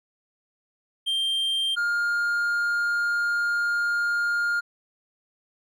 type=tone pair in turn; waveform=triangle; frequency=3170 / 1412.1 Hz; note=G7 / F6; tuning=+19 / +19 cents; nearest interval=octave + major second; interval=1400 cents; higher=first; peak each=-21 / -20 dBFS; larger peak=second; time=1.06-1.76 / 1.76-4.61 s; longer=second; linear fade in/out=20 ms; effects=none